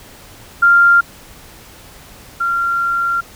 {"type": "tone pair in turn", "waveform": "sine", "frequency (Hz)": [1393, 1380.2], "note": ["F6", "F6"], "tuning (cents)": [-5, -21], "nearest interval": "unison", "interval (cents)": 16, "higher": "first", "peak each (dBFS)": [-6, -14], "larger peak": "first", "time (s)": [[0.62, 1.01], [2.4, 3.21]], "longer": "second", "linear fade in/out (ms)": 10, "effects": ["pink hiss -40 dBFS RMS until 3.35 s"]}